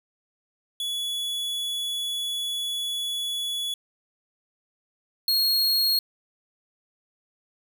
45% pulse tone pair in turn, 3400 / 4284 Hz, G#7 / C8, +40 / +40 cents, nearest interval major third, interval 400 cents, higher second, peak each -27 / -19 dBFS, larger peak second, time 0.8-3.74 / 5.28-5.99 s, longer first, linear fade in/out 2 ms, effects none

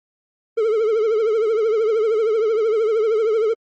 triangle tone with vibrato, 440 Hz, A4, in tune, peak -13 dBFS, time 0.57-3.54 s, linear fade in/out 10 ms, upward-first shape triangle, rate 13 Hz, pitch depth 110 cents each way, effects MP3 32 kbps

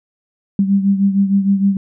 sine beating tone pair, 196 / 202.5 Hz, G3 / G#3, 0 / -43 cents, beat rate 6.5 Hz, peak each -12 / -18 dBFS, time 0.59-1.77 s, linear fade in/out 2 ms, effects none

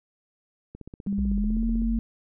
click train, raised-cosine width 3 ms, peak -27 dBFS, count 18, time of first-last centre 0.75-1.819 s, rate 15.9 Hz
sine tone with pitch glide, 200 to 227.1 Hz, G3 to A#3, +35 to -45 cents, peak -24 dBFS, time 1.07-1.99 s, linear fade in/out 0 ms, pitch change +220 cents, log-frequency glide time 1.35-1.64 s
sine linear two-way sweep, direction down then up, 68.7 to 38.89 to 47.24 Hz, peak -25 dBFS, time 1.18-1.99 s, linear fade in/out 0 ms, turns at 1.44 s
effects none

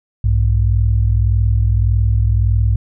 sine tone pair together, 61.2 / 102.93 Hz, B1 / G#2, -15 / -15 cents, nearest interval major sixth, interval 900 cents, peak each -13 dBFS, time 0.24-2.76 s, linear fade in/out 5 ms, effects tanh soft clip ceiling -3 dBFS

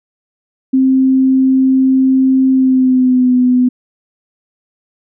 sine tone with pitch glide, 263.1 to 250.5 Hz, C4 to B3, +10 to +25 cents, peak -7 dBFS, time 0.73-3.69 s, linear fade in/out 10 ms, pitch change -85 cents, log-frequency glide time 2.51-3.34 s, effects none

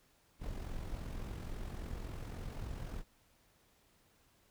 brown noise with amplitude modulation, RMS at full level -40 dBFS, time 0.39-3.04 s, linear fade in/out 50 ms, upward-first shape sine, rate 43.6 Hz, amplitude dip 50%, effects pink hiss -70 dBFS RMS until 4.5 s

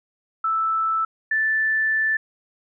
sine tone pair in turn, 1318 / 1759.3 Hz, E6 / A6, -1 / -1 cents, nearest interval perfect fourth, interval 500 cents, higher second, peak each -19 / -18 dBFS, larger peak second, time 0.44-1.05 / 1.31-2.17 s, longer second, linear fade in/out 5 ms, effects none

